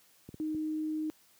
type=clicks; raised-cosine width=3 ms; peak=-31 dBFS; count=3; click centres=0.29 / 0.343 / 0.547 s
type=tone; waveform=sine; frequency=310.4 Hz; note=D#4; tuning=4 cents flat; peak=-31 dBFS; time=0.4-1.1 s; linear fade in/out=0 ms
effects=white hiss -64 dBFS RMS until 1.39 s + high-pass 80 Hz 12 dB/octave